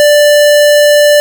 square tone, 589 Hz, D5, 5 cents sharp, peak -4 dBFS, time 0-1.2 s, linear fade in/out 0 ms, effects none

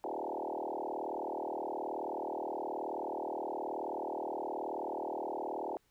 sine tone with frequency modulation, 612 Hz, D#5, 29 cents flat, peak -35 dBFS, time 0.04-5.77 s, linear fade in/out 0 ms, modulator 38.9 Hz, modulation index 7.6, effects pink hiss -73 dBFS RMS until 5.9 s

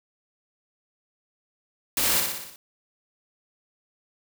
white noise with echo, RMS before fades -24 dBFS, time 1.97-2.2 s, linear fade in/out 2 ms, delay 60 ms, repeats 6, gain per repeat -4 dB, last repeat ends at 2.56 s, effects none

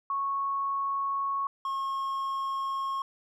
sine / triangle tone pair in turn, 1104 / 1084.4 Hz, C#6 / C#6, -7 / -38 cents, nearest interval unison, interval 31 cents, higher first, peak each -27 dBFS, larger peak neither, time 0.1-1.47 / 1.65-3.02 s, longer neither, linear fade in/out 2 ms, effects none

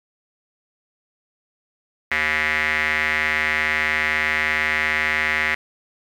square tone with band-pass filter, 77.2 Hz, D#2, 13 cents flat, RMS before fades -21 dBFS, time 2.11-5.55 s, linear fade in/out 5 ms, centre 2000 Hz, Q 6, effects 8-bit

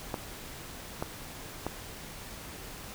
clicks, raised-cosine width 1 ms, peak -17 dBFS, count 3, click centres 0.142 / 1.025 / 1.666 s, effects pink hiss -44 dBFS RMS until 2.94 s

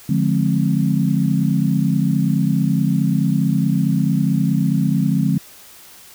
sine chord, D half-diminished seventh, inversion none, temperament just, 146.83 / 176.2 / 211.4 / 264.3 Hz, D3 / F3 / Ab3 / C4, 0 / +16 / +31 / +18 cents, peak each -19 / -19 / -20 / -22 dBFS, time 0.09-5.38 s, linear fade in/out 5 ms, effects white hiss -43 dBFS RMS until 6.14 s

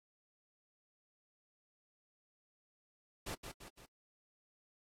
pink noise with echo, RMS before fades -43 dBFS, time 3.26-3.35 s, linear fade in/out 10 ms, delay 170 ms, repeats 3, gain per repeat -5 dB, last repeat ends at 3.86 s, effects low-pass 12000 Hz 12 dB/octave + AAC 48 kbps

